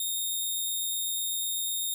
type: tone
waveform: 10% pulse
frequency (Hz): 3688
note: A#7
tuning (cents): -19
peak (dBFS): -21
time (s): 0-1.94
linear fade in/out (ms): 2
effects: none